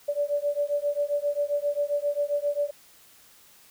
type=beating tone pair; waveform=sine; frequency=576 / 583.5 Hz; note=D5 / D5; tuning=-34 / -11 cents; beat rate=7.5 Hz; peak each=-27 dBFS; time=0.08-2.71 s; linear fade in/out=10 ms; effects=white hiss -55 dBFS RMS until 3.7 s